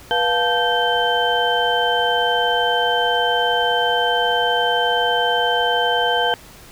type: tone cluster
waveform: sine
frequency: 485.9 / 705 / 874 / 1561 / 3094 Hz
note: B4 / F5 / A5 / G6 / G7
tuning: -28 / +16 / -12 / -8 / -23 cents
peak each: -22 dBFS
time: 0.11-6.34 s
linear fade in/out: 0 ms
effects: pink hiss -43 dBFS RMS until 6.71 s